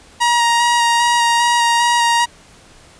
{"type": "tone with vibrato", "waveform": "sawtooth", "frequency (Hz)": 945, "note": "A#5", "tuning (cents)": 23, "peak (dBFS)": -8, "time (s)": [0.2, 2.26], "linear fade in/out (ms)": 20, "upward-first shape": "square", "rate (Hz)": 2.5, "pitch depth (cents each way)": 13, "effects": ["pink hiss -45 dBFS RMS until 2.99 s", "resampled to 22050 Hz"]}